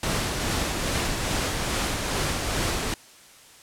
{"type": "noise with tremolo", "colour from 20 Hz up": "pink", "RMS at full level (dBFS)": -25, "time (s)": [0.03, 2.94], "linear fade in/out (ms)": 2, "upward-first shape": "sine", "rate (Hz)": 2.4, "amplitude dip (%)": 30, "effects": ["white hiss -50 dBFS RMS until 3.62 s", "low-pass 10000 Hz 12 dB/octave"]}